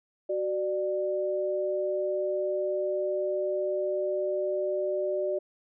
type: tone pair together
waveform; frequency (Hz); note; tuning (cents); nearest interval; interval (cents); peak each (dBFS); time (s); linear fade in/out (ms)
sine; 374.2 / 594; F#4 / D5; +20 / +20; minor sixth; 800; -30 / -28; 0.29-5.39; 10
effects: none